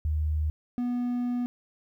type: tone pair in turn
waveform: sine / triangle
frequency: 76.7 / 244.4 Hz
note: D#2 / B3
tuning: -24 / -18 cents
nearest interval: octave + minor sixth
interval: 2006 cents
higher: second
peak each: -24 dBFS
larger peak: neither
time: 0.05-0.5 / 0.78-1.46 s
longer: second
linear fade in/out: 0 ms
effects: 11-bit